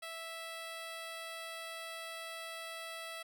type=tone; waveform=10% pulse; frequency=658 Hz; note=E5; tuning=3 cents flat; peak=-34 dBFS; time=0.02-3.23 s; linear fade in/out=10 ms; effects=none